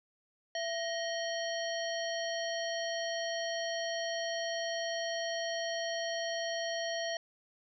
harmonic tone with a mistuned harmonic, 625 Hz, D#5, 8 cents sharp, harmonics 1 / 3 / 5 / 7 / 9, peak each -35 / -40 / -42 / -43 / -45 dBFS, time 0.55-7.17 s, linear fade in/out 2 ms, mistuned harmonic 1, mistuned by +120 cents, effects none

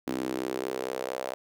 sawtooth tone with high-pass filter sweep, 64.4 Hz, C2, 27 cents flat, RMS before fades -33 dBFS, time 0.07-1.34 s, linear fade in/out 0 ms, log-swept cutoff 280 to 590 Hz, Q 3.2, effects none

